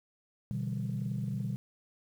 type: chord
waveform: sine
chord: E minor seventh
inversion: second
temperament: equal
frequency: 123.47 / 146.83 / 164.81 / 196 Hz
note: B2 / D3 / E3 / G3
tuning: 0 / 0 / 0 / 0 cents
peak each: -34 / -38 / -40 / -36 dBFS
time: 0.51-1.56 s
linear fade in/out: 0 ms
effects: tanh soft clip ceiling -25 dBFS + 10-bit